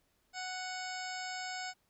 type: harmonic tone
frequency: 740 Hz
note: F#5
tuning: in tune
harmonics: 1 / 2 / 3 / 4 / 5 / 6 / 7 / 9 / 10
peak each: -42 / -44 / -46 / -53 / -54 / -50 / -47 / -55 / -50 dBFS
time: 0.33-1.74 s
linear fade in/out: 50 ms
effects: pink hiss -75 dBFS RMS until 1.89 s